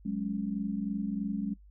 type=chord; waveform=sine; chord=F# suspended second; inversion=none; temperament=just; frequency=185 / 208.1 / 277.5 Hz; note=F#3 / G#3 / C#4; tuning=0 / +4 / +2 cents; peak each=-36 / -32 / -37 dBFS; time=0.05-1.54 s; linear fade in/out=10 ms; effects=noise-tail reverb RT60 0.1 s tail -20 dB re dry + added 50 Hz sine -52 dBFS peak until 1.7 s